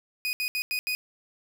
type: tone bursts at uneven times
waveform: 30% pulse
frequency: 2489 Hz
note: D#7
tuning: in tune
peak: -24 dBFS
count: 5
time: 0.25-0.33 / 0.4-0.48 / 0.55-0.62 / 0.71-0.79 / 0.87-0.95 s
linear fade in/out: 0 ms
effects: none